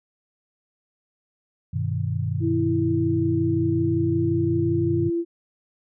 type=chord; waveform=sine; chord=G augmented; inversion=none; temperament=equal; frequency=98 / 123.47 / 155.56 Hz; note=G2 / B2 / D#3; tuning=0 / 0 / 0 cents; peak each=-26 / -27 / -28 dBFS; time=1.73-5.1 s; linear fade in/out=10 ms
type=tone with pitch glide; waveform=sine; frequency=329.6 to 339.1 Hz; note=E4 to E4; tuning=0 to +49 cents; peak=-21 dBFS; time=2.4-5.25 s; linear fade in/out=50 ms; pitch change=+49 cents; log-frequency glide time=3.58-5.07 s
effects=none